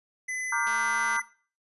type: tone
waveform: square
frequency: 2017 Hz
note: B6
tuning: 36 cents sharp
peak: -31 dBFS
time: 0.28-1.22 s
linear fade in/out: 10 ms
type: chord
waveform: sine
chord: G minor seventh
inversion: first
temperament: equal with one note detuned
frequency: 932.3 / 1174.7 / 1423.8 / 1568 Hz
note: Bb5 / D6 / F6 / G6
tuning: 0 / 0 / +33 / 0 cents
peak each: -31 dBFS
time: 0.52-1.2 s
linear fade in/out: 5 ms
type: click train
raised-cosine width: 0.2 ms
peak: -25 dBFS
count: 111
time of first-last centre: 0.67-1.165 s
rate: 222 Hz
effects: noise-tail reverb RT60 0.4 s tail -18 dB re dry + resampled to 24000 Hz

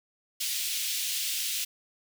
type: high-pass noise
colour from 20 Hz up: pink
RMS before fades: -31 dBFS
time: 0.4-1.65 s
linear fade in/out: 10 ms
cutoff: 2700 Hz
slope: 24 dB/octave
effects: none

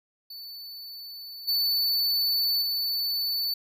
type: tone with level steps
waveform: square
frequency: 4491 Hz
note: C#8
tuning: 22 cents sharp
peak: -39 / -23 / -26 dBFS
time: 0.3-3.54 s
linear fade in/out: 5 ms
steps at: 1.47 / 2.61 s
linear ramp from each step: 20 ms
effects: none

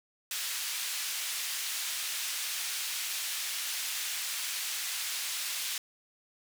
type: band-pass noise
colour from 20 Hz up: pink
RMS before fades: -35 dBFS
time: 0.31-5.78 s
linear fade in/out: 2 ms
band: 2500 to 16000 Hz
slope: 12 dB/octave
effects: none

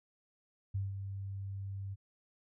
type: tone with ADSR envelope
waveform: sine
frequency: 98 Hz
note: G2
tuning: in tune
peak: -31 dBFS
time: 0.74-1.96 s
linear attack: 12 ms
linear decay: 170 ms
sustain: -7 dB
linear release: 31 ms
effects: none

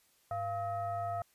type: tone with frequency modulation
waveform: sine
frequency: 692 Hz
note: F5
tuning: 16 cents flat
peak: -33 dBFS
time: 0.31-1.22 s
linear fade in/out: 2 ms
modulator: 589 Hz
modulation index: 0.74
effects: white hiss -69 dBFS RMS until 1.34 s + resampled to 32000 Hz

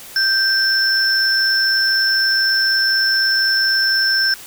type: tone pair together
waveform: sine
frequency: 1568 / 5342 Hz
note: G6 / E8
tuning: 0 / +22 cents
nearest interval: octave + major sixth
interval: 2122 cents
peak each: -16 dBFS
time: 0.16-4.34 s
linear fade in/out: 2 ms
effects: white hiss -37 dBFS RMS until 4.46 s

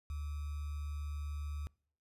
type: tone with sample-and-hold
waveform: sine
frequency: 73.7 Hz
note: D2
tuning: 7 cents sharp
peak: -37 dBFS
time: 0.1-1.67 s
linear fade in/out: 0 ms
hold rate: 1225 Hz
effects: noise-tail reverb RT60 0.5 s tail -25 dB re dry + resampled to 32000 Hz

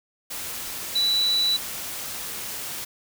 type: tone in noise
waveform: sine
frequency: 3951 Hz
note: B7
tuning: in tune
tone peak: -19 dBFS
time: 0.95-1.57 s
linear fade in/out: 10 ms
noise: white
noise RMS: -33 dBFS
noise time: 0.3-2.85 s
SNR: +11 dB
effects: none

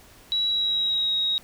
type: tone with pitch glide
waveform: sine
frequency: 3900 to 3789 Hz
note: B7 to A#7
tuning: -23 to +27 cents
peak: -21 dBFS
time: 0.32-1.38 s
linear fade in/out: 0 ms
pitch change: -50 cents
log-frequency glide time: 0.45-1.15 s
effects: pink hiss -51 dBFS RMS until 1.43 s

